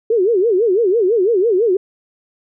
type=tone with vibrato; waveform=sine; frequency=413.9 Hz; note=G#4; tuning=6 cents flat; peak=-11 dBFS; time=0.1-1.77 s; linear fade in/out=5 ms; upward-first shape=sine; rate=6 Hz; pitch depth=250 cents each way; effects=none

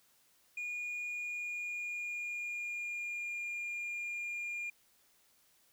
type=tone with pitch glide; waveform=sine; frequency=2439 to 2410 Hz; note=D#7 to D7; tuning=-35 to +44 cents; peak=-34 dBFS; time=0.57-4.7 s; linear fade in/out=5 ms; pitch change=-21 cents; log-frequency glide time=1.04-3.44 s; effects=tanh soft clip ceiling -36 dBFS + white hiss -69 dBFS RMS until 5.72 s

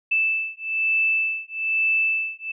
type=beating tone pair; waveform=sine; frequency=2637 / 2638.1 Hz; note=E7 / E7; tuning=0 / +1 cents; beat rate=1.1 Hz; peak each=-23 dBFS; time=0.11-2.52 s; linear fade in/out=10 ms; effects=none

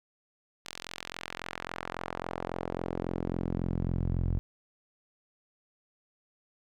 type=tone with band-pass filter sweep; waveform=sawtooth; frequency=43.65 Hz; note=F1; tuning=in tune; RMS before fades=-34 dBFS; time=0.65-4.39 s; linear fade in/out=0 ms; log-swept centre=4700 to 91 Hz; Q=0.89; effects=none

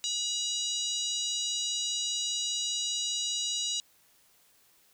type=harmonic tone; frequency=965 Hz; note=B5; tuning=40 cents flat; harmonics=3 / 4 / 5 / 6 / 7 / 8 / 9; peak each=-36 / -33 / -39 / -39 / -36 / -44 / -49 dBFS; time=0.04-3.8 s; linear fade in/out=0 ms; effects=white hiss -64 dBFS RMS until 4.93 s

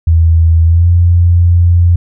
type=tone with pitch glide; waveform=sine; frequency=82.1 to 86.78 Hz; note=E2 to F2; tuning=-6 to -10 cents; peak=-4 dBFS; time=0.07-1.96 s; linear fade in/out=5 ms; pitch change=+96 cents; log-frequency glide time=0.65-0.88 s; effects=none

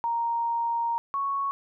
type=tone pair in turn; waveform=sine; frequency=932.3 / 1108.7 Hz; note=A#5 / C#6; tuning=0 / 0 cents; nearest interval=minor third; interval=300 cents; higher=second; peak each=-24 / -25 dBFS; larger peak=first; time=0.04-0.98 / 1.14-1.51 s; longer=first; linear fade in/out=0 ms; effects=none

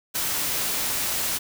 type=noise; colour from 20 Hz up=white; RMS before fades=-26 dBFS; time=0.14-1.39 s; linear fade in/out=20 ms; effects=none

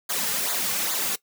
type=noise with flanger; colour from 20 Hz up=white; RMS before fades=-26 dBFS; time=0.09-1.16 s; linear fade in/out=10 ms; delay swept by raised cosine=0.35 to 3.15 ms; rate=2.4 Hz; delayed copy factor=-0.75; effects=noise-tail reverb RT60 0.1 s tail -19 dB re dry + high-pass 150 Hz 12 dB/octave

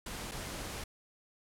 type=noise with dropouts; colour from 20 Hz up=pink; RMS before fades=-41 dBFS; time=0.06-0.84 s; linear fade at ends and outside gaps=5 ms; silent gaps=0.313-0.317 s; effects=low-pass 12000 Hz 12 dB/octave

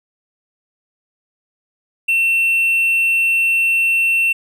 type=tone; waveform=triangle; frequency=2700 Hz; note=E7; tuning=41 cents sharp; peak=-11 dBFS; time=2.08-4.33 s; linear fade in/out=10 ms; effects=none

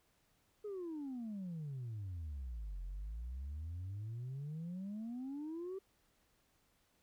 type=exponential two-way sweep; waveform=sine; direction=down then up; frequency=429.1 to 43.48 to 392.2 Hz; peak=-39 dBFS; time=0.64-5.79 s; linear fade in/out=10 ms; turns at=2.82 s; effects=tanh soft clip ceiling -39 dBFS + pink hiss -75 dBFS RMS until 7.02 s

